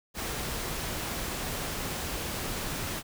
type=noise; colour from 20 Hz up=pink; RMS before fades=-34 dBFS; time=0.14-3.03 s; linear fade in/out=50 ms; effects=none